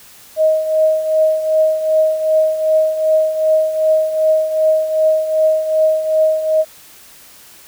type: tone with tremolo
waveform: sine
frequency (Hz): 628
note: D#5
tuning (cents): +16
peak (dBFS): -8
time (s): 0.36-6.65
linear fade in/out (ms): 50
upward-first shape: triangle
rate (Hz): 2.6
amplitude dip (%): 70
effects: white hiss -42 dBFS RMS until 7.67 s